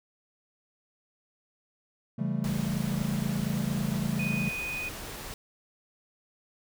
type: chord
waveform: triangle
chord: A dominant seventh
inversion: first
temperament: equal with one note detuned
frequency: 138.59 / 167.31 / 196 / 220 Hz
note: C#3 / E3 / G3 / A3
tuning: 0 / +26 / 0 / 0 cents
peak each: -31 dBFS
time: 2.18-4.5 s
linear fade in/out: 10 ms
type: noise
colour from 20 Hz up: pink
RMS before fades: -40 dBFS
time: 2.44-5.34 s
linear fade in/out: 2 ms
type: tone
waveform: sine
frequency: 2487 Hz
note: D#7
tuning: 1 cent flat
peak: -32 dBFS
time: 4.19-4.89 s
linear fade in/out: 5 ms
effects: none